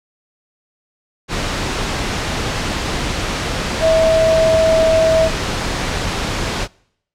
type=tone in noise; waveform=sine; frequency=646 Hz; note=E5; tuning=35 cents flat; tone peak=-10 dBFS; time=3.8-5.3 s; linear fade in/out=50 ms; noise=pink; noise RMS=-20 dBFS; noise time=1.28-6.68 s; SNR=+7 dB; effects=noise-tail reverb RT60 0.7 s tail -25 dB re dry + low-pass 6000 Hz 12 dB/octave